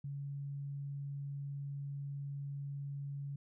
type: tone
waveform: sine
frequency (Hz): 140.8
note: C#3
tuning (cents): +27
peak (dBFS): -39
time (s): 0.04-3.36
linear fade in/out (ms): 5
effects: none